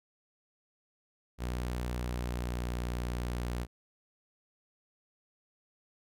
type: tone with pitch glide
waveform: sawtooth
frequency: 61 to 60.26 Hz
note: B1 to B1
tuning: -21 to -42 cents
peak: -29 dBFS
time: 1.38-3.67 s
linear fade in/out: 50 ms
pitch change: -21 cents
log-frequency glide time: 2.04-2.75 s
effects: none